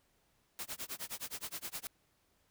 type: noise with tremolo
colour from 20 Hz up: white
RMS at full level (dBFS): -40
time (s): 0.59-1.87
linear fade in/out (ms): 0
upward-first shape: sine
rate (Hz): 9.6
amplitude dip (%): 100
effects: pink hiss -74 dBFS RMS until 2.5 s